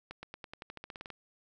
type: accelerating click train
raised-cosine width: 0.3 ms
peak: -27 dBFS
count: 14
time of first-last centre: 0.11-1.103 s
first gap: 120 ms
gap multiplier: 0.92
effects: none